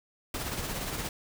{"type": "noise with tremolo", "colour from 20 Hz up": "pink", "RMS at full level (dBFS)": -33, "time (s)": [0.34, 1.09], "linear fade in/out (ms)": 2, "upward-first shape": "sine", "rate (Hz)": 17, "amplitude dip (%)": 40, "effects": []}